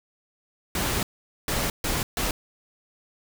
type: noise bursts at uneven times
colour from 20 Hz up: pink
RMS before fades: -26 dBFS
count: 4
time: 0.75-1.03 / 1.48-1.7 / 1.84-2.03 / 2.17-2.31 s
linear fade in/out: 2 ms
effects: none